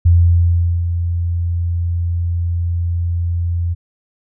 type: tone with ADSR envelope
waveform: sine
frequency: 85.9 Hz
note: F2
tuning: 28 cents flat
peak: -6 dBFS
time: 0.05-3.75 s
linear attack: 11 ms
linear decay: 770 ms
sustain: -9 dB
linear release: 25 ms
effects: none